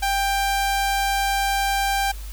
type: tone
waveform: sawtooth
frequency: 790 Hz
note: G5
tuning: 13 cents sharp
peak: -16 dBFS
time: 0.02-2.12 s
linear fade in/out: 10 ms
effects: added 50 Hz sine -31 dBFS peak until 2.32 s + white hiss -44 dBFS RMS until 2.32 s

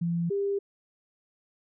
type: tone pair in turn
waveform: sine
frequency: 170 / 399.3 Hz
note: F3 / G4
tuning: -46 / +32 cents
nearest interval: octave + minor third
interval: 1478 cents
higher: second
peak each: -25 dBFS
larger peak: neither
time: 0.01-0.3 / 0.3-0.59 s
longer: neither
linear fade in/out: 10 ms
effects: none

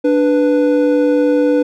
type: tone pair together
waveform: triangle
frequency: 294.2 / 493.9 Hz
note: D4 / B4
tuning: +3 / 0 cents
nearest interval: major sixth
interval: 897 cents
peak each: -11 dBFS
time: 0.04-1.63 s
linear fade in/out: 10 ms
effects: none

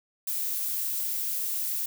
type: noise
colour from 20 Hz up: violet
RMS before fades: -30 dBFS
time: 0.27-1.86 s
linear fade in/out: 5 ms
effects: none

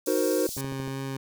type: high-pass noise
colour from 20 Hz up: pink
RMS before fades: -36 dBFS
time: 0.06-0.61 s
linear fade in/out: 2 ms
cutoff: 4800 Hz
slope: 24 dB/octave
type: chord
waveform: triangle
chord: C half-diminished seventh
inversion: first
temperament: equal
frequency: 311.1 / 370 / 466.2 / 523.3 Hz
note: Eb4 / Gb4 / Bb4 / C5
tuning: 0 / 0 / 0 / 0 cents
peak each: -26 dBFS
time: 0.07-0.47 s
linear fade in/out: 5 ms
type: click train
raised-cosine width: 2 ms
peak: -26 dBFS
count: 6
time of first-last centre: 0.49-0.878 s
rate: 12.9 Hz
type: tone with vibrato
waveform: 20% pulse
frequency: 134.8 Hz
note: C#3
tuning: 48 cents flat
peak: -26 dBFS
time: 0.57-1.17 s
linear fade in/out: 5 ms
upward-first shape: sine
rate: 2.8 Hz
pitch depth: 9 cents each way
effects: none

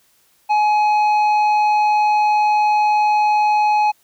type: tone with tanh clipping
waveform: triangle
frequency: 843 Hz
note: G#5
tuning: 26 cents sharp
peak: -14 dBFS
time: 0.49-3.92 s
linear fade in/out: 20 ms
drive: 12 dB
effects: white hiss -58 dBFS RMS until 4.03 s

